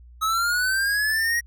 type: linear sweep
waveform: square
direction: up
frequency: 1273 to 1900 Hz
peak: -21 dBFS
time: 0.21-1.41 s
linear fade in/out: 20 ms
effects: added 60 Hz sine -44 dBFS peak until 1.46 s